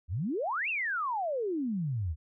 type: exponential two-way sweep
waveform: sine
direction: up then down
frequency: 71.7 to 2794 to 71.7 Hz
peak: -29 dBFS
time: 0.08-2.16 s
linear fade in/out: 50 ms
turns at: 0.69 s
effects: none